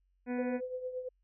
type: harmonic tone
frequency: 246.9 Hz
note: B3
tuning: in tune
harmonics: 1 / 2 / 3 / 4 / 6 / 7 / 8 / 9 / 10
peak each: -33 / -39 / -46 / -51 / -50 / -52 / -53 / -55 / -54 dBFS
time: 0.26-0.61 s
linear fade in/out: 50 ms
type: tone with tremolo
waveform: sine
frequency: 507 Hz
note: B4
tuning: 45 cents sharp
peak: -33 dBFS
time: 0.38-1.09 s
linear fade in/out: 10 ms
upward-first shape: triangle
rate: 8.8 Hz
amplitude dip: 70%
effects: added 46 Hz sine -70 dBFS peak until 1.23 s